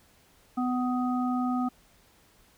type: harmonic tone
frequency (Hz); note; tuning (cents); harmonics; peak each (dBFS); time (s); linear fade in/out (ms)
250; B3; +21; 1 / 3 / 5; -26 / -33 / -35; 0.57-1.69; 10
effects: pink hiss -61 dBFS RMS until 2.57 s

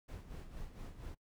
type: noise with tremolo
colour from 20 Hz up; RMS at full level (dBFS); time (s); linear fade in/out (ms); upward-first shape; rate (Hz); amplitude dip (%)
brown; -45; 0.08-1.15; 10; sine; 4.3; 65
effects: noise-tail reverb RT60 0.1 s tail -22 dB re dry

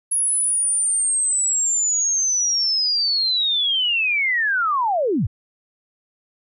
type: linear sweep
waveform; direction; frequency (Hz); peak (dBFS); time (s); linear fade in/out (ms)
sine; down; 10548 to 68.9; -17; 0.11-5.27; 10
effects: none

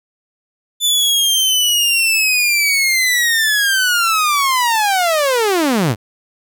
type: linear sweep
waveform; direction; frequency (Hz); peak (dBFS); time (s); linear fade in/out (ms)
sawtooth; down; 3520 to 91.5; -9; 0.8-5.96; 50
effects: none

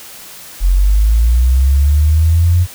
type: linear sweep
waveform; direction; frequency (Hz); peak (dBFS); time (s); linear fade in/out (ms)
sine; up; 43 to 90; -7; 0.6-2.67; 50
effects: white hiss -34 dBFS RMS until 2.74 s

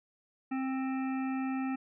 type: harmonic tone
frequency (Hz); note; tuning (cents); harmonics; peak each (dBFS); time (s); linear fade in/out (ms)
263.8; C4; +14; 1 / 3 / 5 / 7 / 9 / 10; -31 / -41 / -45 / -48 / -50 / -51; 0.51-1.76; 10
effects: none

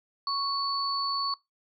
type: tone pair together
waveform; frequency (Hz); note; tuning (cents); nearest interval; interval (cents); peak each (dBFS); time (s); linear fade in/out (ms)
sine; 1108.7 / 4459; C#6 / C#8; 0 / +9; 2 octaves; 2409; -29 / -30; 0.27-1.34; 2
effects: noise-tail reverb RT60 0.2 s tail -22 dB re dry

